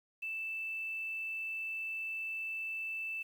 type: tone with quantisation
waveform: sine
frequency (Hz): 2645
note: E7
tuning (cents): +5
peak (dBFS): -36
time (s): 0.22-3.23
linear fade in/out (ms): 10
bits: 10
effects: none